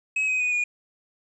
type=tone with pitch steps; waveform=triangle; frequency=2557 / 2519 / 2481 / 2444 Hz; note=D#7 / D#7 / D#7 / D#7; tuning=+47 / +21 / -6 / -32 cents; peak=-20 dBFS; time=0.16-0.64 s; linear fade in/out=5 ms; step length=120 ms; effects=resampled to 24000 Hz + 10-bit